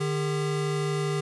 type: tone pair together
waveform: square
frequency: 151.19 / 401.2 Hz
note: D#3 / G4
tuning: -49 / +40 cents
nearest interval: octave + perfect fourth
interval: 1689 cents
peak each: -28 / -30 dBFS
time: 0-1.21 s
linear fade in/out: 10 ms
effects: resampled to 24000 Hz